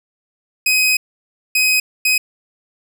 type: tone bursts at uneven times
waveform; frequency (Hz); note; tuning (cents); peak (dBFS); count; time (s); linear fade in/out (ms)
sawtooth; 2519; D#7; +21; -9; 3; 0.66-0.97 / 1.55-1.8 / 2.05-2.18; 5
effects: none